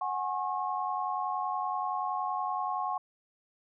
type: chord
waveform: sine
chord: F# suspended second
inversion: none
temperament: equal with one note detuned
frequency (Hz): 740 / 830.6 / 1084.7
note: F#5 / G#5 / C#6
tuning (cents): 0 / 0 / -38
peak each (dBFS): -34 / -35 / -33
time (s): 0.01-2.98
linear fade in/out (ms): 5
effects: none